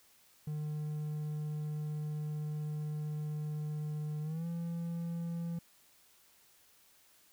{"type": "tone with pitch glide", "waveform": "triangle", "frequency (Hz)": [151.3, 168.85], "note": ["D#3", "E3"], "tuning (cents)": [-48, 42], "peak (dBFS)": -33, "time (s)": [0.47, 5.59], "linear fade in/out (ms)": 5, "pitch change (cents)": 190, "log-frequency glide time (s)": [4.22, 4.46], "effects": ["white hiss -65 dBFS RMS until 7.32 s"]}